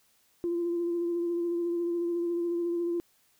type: tone with vibrato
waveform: sine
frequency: 343.7 Hz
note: F4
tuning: 28 cents flat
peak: -26 dBFS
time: 0.44-3 s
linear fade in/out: 0 ms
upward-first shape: sine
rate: 14 Hz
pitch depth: 22 cents each way
effects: tanh soft clip ceiling -22 dBFS + white hiss -67 dBFS RMS until 3.39 s